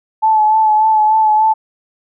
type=tone with vibrato; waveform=sine; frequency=866 Hz; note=A5; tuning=28 cents flat; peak=-8 dBFS; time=0.22-1.54 s; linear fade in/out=20 ms; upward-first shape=sine; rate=3.4 Hz; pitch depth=27 cents each way; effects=none